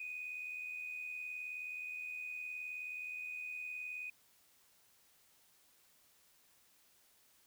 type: tone with amplitude modulation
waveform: sine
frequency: 2489 Hz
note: D#7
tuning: in tune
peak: -38 dBFS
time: 0-4.1 s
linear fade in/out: 5 ms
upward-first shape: sine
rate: 79.2 Hz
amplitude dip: 55%
effects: tanh soft clip ceiling -35 dBFS + white hiss -69 dBFS RMS until 7.46 s